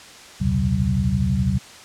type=tone cluster; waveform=sine; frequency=68.1 / 82.9 / 122.9 / 134.9 / 189.4 Hz; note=C#2 / E2 / B2 / C#3 / F#3; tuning=-30 / +10 / -8 / -47 / +41 cents; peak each=-27 / -24 / -24 / -24 / -22 dBFS; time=0.4-1.59 s; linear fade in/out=20 ms; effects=white hiss -42 dBFS RMS until 1.84 s + low-pass 7000 Hz 12 dB/octave